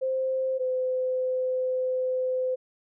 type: tone pair in turn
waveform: sine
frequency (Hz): 523.3 / 511.9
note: C5 / C5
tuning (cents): 0 / -38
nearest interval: unison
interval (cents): 38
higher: first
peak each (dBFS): -24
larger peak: neither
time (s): 0.01-0.59 / 0.59-2.56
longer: second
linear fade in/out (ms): 20
effects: none